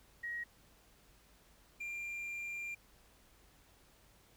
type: tone pair in turn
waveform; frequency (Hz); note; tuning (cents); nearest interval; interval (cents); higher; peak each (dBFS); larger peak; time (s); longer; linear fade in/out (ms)
sine / triangle; 1894 / 2386; A#6 / D7; +27 / +27; major third; 400; second; -38 / -38; neither; 0.23-0.44 / 1.8-2.75; second; 10
effects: added 50 Hz sine -70 dBFS peak until 4.36 s + pink hiss -66 dBFS RMS until 4.36 s